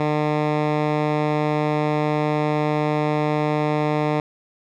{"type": "tone with low-pass filter", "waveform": "10% pulse", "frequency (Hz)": 150.8, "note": "D3", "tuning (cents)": 46, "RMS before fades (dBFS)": -21, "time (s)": [0, 4.2], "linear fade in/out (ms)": 2, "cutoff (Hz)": 2600, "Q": 0.56, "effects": []}